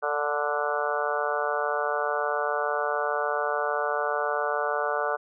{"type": "harmonic tone with a mistuned harmonic", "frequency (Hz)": 146.83, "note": "D3", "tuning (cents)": 0, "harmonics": [3, 4, 5, 6, 7, 8, 9, 10], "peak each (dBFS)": [-32, -30, -32, -35, -37, -32, -35, -32], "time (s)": [0.02, 5.17], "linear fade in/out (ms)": 20, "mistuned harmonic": 3, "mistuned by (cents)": 19, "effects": []}